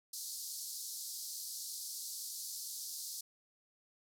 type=band-pass noise; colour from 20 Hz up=pink; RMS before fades=-44 dBFS; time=0.13-3.21 s; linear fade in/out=5 ms; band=4300 to 15000 Hz; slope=48 dB/octave; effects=none